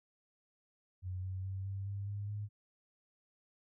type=tone with pitch steps; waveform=sine; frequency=92 / 93.88 / 95.8 / 97.75 / 99.75 / 101.79 / 103.86 Hz; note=F#2 / F#2 / G2 / G2 / G2 / G#2 / G#2; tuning=-9 / +26 / -39 / -4 / +31 / -34 / +1 cents; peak=-37 dBFS; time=1.02-2.49 s; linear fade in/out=50 ms; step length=210 ms; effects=none